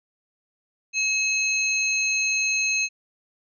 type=tone cluster; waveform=sine; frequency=2569 / 4125 / 6390 Hz; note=E7 / C8 / G8; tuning=-45 / -25 / +32 cents; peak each=-22 / -31 / -27 dBFS; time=0.93-2.89 s; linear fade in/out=50 ms; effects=none